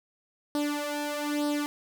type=tone with flanger; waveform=sawtooth; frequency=293.7 Hz; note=D4; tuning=in tune; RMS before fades=-30 dBFS; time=0.55-1.66 s; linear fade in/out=0 ms; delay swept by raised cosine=0.21 to 2.21 ms; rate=1.1 Hz; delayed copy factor=+0.75; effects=none